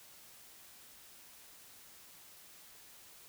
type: silence
effects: white hiss -57 dBFS RMS until 3.28 s